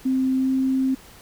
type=tone with pitch glide; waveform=sine; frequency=261.6 to 263.6 Hz; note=C4 to C4; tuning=0 to +13 cents; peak=-18 dBFS; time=0.05-0.95 s; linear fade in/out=10 ms; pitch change=+13 cents; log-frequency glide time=0.37-0.51 s; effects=pink hiss -47 dBFS RMS until 1.21 s